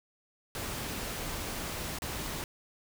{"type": "noise with dropouts", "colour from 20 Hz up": "pink", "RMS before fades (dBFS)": -37, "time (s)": [0.55, 2.44], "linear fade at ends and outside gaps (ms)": 1, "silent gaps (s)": [1.987, 2.02], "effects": []}